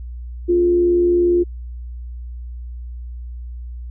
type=tone with frequency modulation; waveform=sine; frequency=350 Hz; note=F4; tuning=4 cents sharp; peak=-12 dBFS; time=0.48-1.44 s; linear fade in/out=20 ms; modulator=77.4 Hz; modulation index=0.22; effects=added 60 Hz sine -28 dBFS peak until 3.9 s